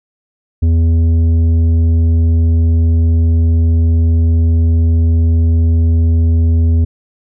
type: tone with tanh clipping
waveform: sine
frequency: 82.4 Hz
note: E2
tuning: in tune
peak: -9 dBFS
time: 0.62-6.85 s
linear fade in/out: 10 ms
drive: 8 dB
effects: none